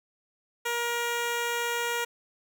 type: tone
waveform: 10% pulse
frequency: 473.6 Hz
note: A#4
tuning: 27 cents sharp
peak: -19 dBFS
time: 0.65-2.05 s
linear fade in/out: 10 ms
effects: none